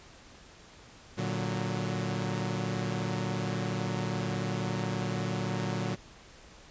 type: chord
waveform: sawtooth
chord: Bb augmented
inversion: none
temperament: equal with one note detuned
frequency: 115.47 / 146.83 / 185 Hz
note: Bb2 / D3 / F#3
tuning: -16 / 0 / 0 cents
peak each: -30 / -32 / -30 dBFS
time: 1.17-5.96 s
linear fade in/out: 20 ms
effects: pink hiss -53 dBFS RMS until 6.7 s + resampled to 16000 Hz